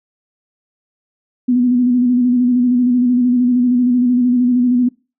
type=tone with vibrato; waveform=sine; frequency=246.9 Hz; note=B3; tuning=in tune; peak=-10 dBFS; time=1.48-4.89 s; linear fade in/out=10 ms; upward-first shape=square; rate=13 Hz; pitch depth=33 cents each way; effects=noise-tail reverb RT60 0.3 s tail -22 dB re dry